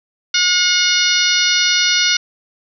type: harmonic tone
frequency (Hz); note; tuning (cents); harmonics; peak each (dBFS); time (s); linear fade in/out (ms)
722; F#5; -43; 2 / 3 / 4 / 5 / 6 / 7 / 8; -20 / -20 / -20 / -20 / -20 / -20 / -20; 0.34-2.17; 5
effects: none